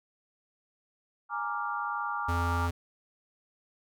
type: chord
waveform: sine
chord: Bb dominant seventh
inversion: third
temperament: equal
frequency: 830.6 / 932.3 / 1174.7 / 1396.9 Hz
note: Ab5 / Bb5 / D6 / F6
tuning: 0 / 0 / 0 / 0 cents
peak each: -37 / -37 / -34 / -36 dBFS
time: 1.29-2.7 s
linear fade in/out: 50 ms
type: tone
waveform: square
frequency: 85.5 Hz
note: F2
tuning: 36 cents flat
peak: -29 dBFS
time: 2.28-2.71 s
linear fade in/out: 10 ms
effects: none